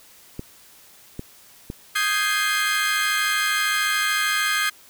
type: clicks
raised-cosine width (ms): 3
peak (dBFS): -17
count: 3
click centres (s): 0.394 / 1.194 / 1.701
type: chord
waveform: 30% pulse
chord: Ab major seventh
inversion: second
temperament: equal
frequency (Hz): 1244.5 / 1568 / 1661.2 / 2093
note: Eb6 / G6 / Ab6 / C7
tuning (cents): 0 / 0 / 0 / 0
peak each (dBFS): -23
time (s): 1.95-4.7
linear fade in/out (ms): 10
effects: white hiss -50 dBFS RMS until 4.89 s